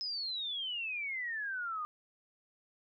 sine exponential sweep, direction down, 5160 to 1202 Hz, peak -35 dBFS, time 0.01-1.85 s, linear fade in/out 0 ms, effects none

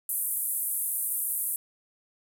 white band-pass noise, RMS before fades -30 dBFS, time 0.09-1.56 s, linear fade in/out 2 ms, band 9200 to 14000 Hz, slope 48 dB/octave, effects none

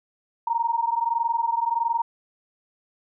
sine tone pair together, 919.5 / 941 Hz, A#5 / A#5, -24 / +16 cents, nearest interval unison, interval 40 cents, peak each -24 dBFS, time 0.47-2.02 s, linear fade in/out 5 ms, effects none

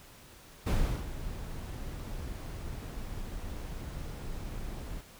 brown noise with ADSR envelope, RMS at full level -25 dBFS, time 0.66-5.01 s, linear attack 13 ms, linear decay 380 ms, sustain -14 dB, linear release 5 ms, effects pink hiss -54 dBFS RMS until 5.19 s

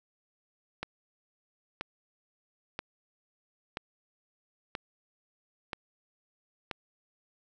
click train, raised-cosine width 0.3 ms, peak -18 dBFS, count 7, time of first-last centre 0.83-6.712 s, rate 1.02 Hz, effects none

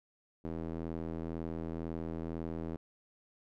square tone with band-pass filter, 41 Hz, E1, 9 cents flat, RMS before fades -39 dBFS, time 0.44-2.77 s, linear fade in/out 10 ms, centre 320 Hz, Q 1.1, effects none

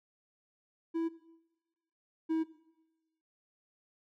triangle tone pair in turn, 329.6 / 321.5 Hz, E4 / E4, 0 / -43 cents, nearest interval unison, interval 43 cents, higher first, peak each -28 / -26 dBFS, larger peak second, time 0.94-1.09 / 2.29-2.44 s, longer neither, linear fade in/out 20 ms, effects noise-tail reverb RT60 1.0 s tail -17 dB re dry

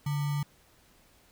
sine tone with sample-and-hold, 144.4 Hz, D3, 29 cents flat, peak -27 dBFS, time 0.06-0.43 s, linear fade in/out 5 ms, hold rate 1050 Hz, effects pink hiss -62 dBFS RMS until 1.31 s

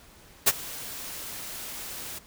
white noise with ADSR envelope, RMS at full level -17 dBFS, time 0.46-2.19 s, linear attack 17 ms, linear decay 39 ms, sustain -21 dB, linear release 11 ms, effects pink hiss -53 dBFS RMS until 2.26 s

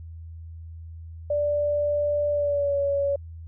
sine tone with pitch glide, 586 to 562.8 Hz, D5 to C#5, -4 to +26 cents, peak -21 dBFS, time 1.3-3.16 s, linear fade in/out 5 ms, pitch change -70 cents, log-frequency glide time 2.31-2.78 s, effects added 82 Hz sine -37 dBFS peak until 3.47 s

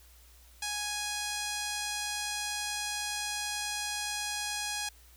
5% pulse tone with low-pass filter, 830.6 Hz, G#5, in tune, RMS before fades -35 dBFS, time 0.62-4.89 s, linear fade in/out 5 ms, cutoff 9800 Hz, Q 0.71, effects added 60 Hz sine -56 dBFS peak until 5.16 s + white hiss -60 dBFS RMS until 5.16 s

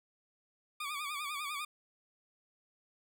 20% pulse tone with vibrato, 1174.7 Hz, D6, in tune, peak -32 dBFS, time 0.8-1.65 s, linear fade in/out 5 ms, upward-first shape sine, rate 10 Hz, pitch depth 87 cents each way, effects none

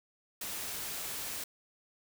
white noise, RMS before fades -39 dBFS, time 0.41-1.44 s, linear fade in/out 5 ms, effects none

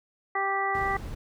harmonic tone, 392 Hz, G4, in tune, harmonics 1 / 2 / 3 / 4 / 5, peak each -34 / -29 / -30 / -41 / -30 dBFS, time 0.35-0.97 s, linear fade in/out 5 ms
brown noise, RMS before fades -37 dBFS, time 0.74-1.15 s, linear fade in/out 10 ms
effects none

